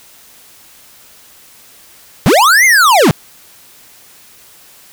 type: linear two-way sweep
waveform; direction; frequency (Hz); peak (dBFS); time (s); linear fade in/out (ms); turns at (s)
square; up then down; 107.9 to 2155 to 107.9; -6; 2.26-3.11; 0; 2.65
effects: white hiss -42 dBFS RMS until 4.92 s